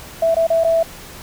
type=tone with dropouts; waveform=sine; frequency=659.3 Hz; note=E5; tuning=in tune; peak=-12 dBFS; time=0.22-0.83 s; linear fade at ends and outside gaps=5 ms; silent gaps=0.346-0.366 / 0.469-0.501 / 0.638-0.646 s; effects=pink hiss -37 dBFS RMS until 1.22 s